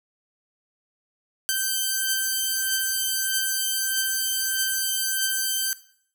5% pulse beating tone pair, 1553 / 1554.6 Hz, G6 / G6, -17 / -15 cents, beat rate 1.6 Hz, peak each -13 / -18 dBFS, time 1.49-5.73 s, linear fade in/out 0 ms, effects noise-tail reverb RT60 0.6 s tail -17 dB re dry

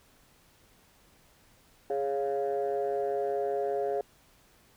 sine chord, Db major, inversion second, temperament equal, 415.3 / 554.4 / 698.5 Hz, Ab4 / Db5 / F5, 0 / 0 / 0 cents, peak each -29 / -32 / -32 dBFS, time 1.9-4.01 s, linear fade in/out 2 ms, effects tanh soft clip ceiling -22 dBFS + pink hiss -62 dBFS RMS until 4.76 s

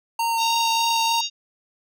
square tone with vibrato, 917 Hz, A#5, 29 cents flat, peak -21 dBFS, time 0.19-1.21 s, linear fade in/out 5 ms, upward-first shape sine, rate 3.3 Hz, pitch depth 13 cents each way
harmonic tone, 932.3 Hz, A#5, in tune, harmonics 3 / 4 / 5 / 6 / 7, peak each -29 / -27 / -30 / -33 / -33 dBFS, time 0.37-1.3 s, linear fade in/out 50 ms
effects none

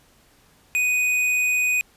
sine tone with hard clipping, 2489 Hz, D#7, in tune, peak -20 dBFS, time 0.75-1.81 s, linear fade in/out 0 ms, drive 9 dB, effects pink hiss -57 dBFS RMS until 1.96 s + resampled to 32000 Hz

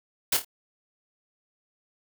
white noise with echo, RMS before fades -23 dBFS, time 0.32-0.37 s, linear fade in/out 5 ms, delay 26 ms, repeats 3, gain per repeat -8 dB, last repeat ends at 0.448 s, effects none

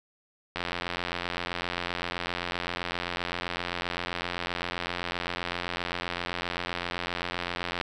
click train, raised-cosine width 0.3 ms, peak -14 dBFS, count 637, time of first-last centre 0.56-7.812 s, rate 87.7 Hz, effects none

